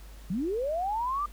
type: linear sweep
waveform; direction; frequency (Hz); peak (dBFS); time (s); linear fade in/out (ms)
sine; up; 162.3 to 1212; -27; 0.3-1.26; 5
effects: added 50 Hz sine -44 dBFS peak until 1.32 s + pink hiss -55 dBFS RMS until 1.32 s